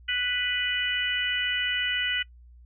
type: harmonic tone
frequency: 494 Hz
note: B4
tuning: in tune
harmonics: 3 / 4 / 5 / 6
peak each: -31 / -30 / -33 / -28 dBFS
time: 0.08-2.23 s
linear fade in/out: 10 ms
effects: noise-tail reverb RT60 0.1 s tail -23 dB re dry + added 60 Hz sine -48 dBFS peak until 2.65 s